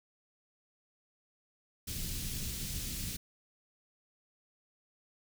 pink band-stop noise, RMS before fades -38 dBFS, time 1.87-3.17 s, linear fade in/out 10 ms, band 190 to 3700 Hz, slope 12 dB/octave, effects none

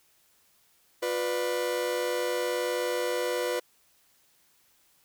40% pulse chord, B diminished, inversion second, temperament just, 355.6 / 493.9 / 592.7 Hz, F4 / B4 / D5, +31 / 0 / +16 cents, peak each -33 / -28 / -34 dBFS, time 1.02-3.6 s, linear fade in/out 10 ms, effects white hiss -65 dBFS RMS until 5.04 s

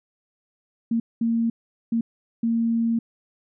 sine tone bursts at uneven times, 230 Hz, A#3, 23 cents flat, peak -19 dBFS, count 4, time 0.91-1 / 1.21-1.5 / 1.92-2.01 / 2.43-2.99 s, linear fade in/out 5 ms, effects none

